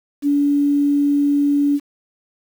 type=tone with quantisation; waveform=sine; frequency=286.6 Hz; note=D4; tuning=42 cents flat; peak=-13 dBFS; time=0.22-1.8 s; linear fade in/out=50 ms; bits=7; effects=none